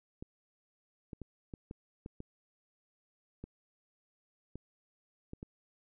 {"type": "clicks", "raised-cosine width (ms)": 3, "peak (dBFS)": -30, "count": 11, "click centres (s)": [0.225, 1.132, 1.217, 1.538, 1.711, 2.061, 2.204, 3.44, 4.556, 5.334, 5.429], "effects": []}